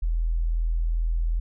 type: tone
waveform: sine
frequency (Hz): 41.26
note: E1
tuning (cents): +2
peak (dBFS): -21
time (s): 0.02-1.4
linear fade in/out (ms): 10
effects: none